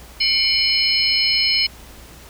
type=tone cluster; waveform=sine; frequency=2197 / 2369 / 2987 / 4234 / 5170 Hz; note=C#7 / D7 / F#7 / C8 / E8; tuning=-16 / +14 / +16 / +20 / -34 cents; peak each=-25 / -28 / -23 / -19 / -19 dBFS; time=0.2-1.67 s; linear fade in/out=10 ms; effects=added 60 Hz sine -43 dBFS peak until 2.29 s + pink hiss -43 dBFS RMS until 2.29 s